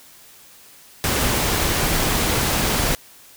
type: noise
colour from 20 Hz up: pink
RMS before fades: -20 dBFS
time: 1.04-2.95 s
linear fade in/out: 0 ms
effects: white hiss -47 dBFS RMS until 3.36 s